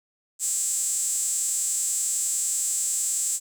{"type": "tone with high-pass filter", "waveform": "sawtooth", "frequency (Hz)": 269.1, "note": "C4", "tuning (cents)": 49, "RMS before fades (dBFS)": -26, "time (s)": [0.39, 3.4], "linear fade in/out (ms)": 50, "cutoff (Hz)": 7700, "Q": 9.1, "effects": []}